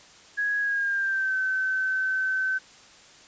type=tone with pitch glide; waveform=sine; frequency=1661.2 to 1532.2 Hz; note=G#6 to G6; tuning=0 to -40 cents; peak=-23 dBFS; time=0.37-2.59 s; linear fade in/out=20 ms; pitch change=-140 cents; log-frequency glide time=0.6-1.36 s; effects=white hiss -51 dBFS RMS until 3.27 s + resampled to 16000 Hz